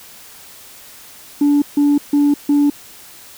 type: tone bursts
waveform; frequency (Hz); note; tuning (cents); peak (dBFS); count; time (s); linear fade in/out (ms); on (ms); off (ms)
sine; 289; D4; -28; -8; 4; 1.41-2.7; 5; 210; 150
effects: tanh soft clip ceiling -8 dBFS + white hiss -40 dBFS RMS until 3.37 s